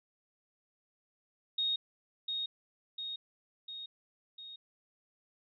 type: tone with echo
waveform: sine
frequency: 3729 Hz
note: A#7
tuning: in tune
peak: -29 dBFS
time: 1.58-1.76 s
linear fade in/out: 5 ms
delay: 700 ms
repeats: 4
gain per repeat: -4 dB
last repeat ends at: 4.56 s
effects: none